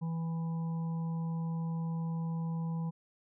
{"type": "harmonic tone", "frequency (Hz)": 164.81, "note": "E3", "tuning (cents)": 0, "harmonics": [1, 3, 5, 6], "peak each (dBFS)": [-32, -52, -52, -51], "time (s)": [0.01, 2.91], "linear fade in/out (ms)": 20, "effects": []}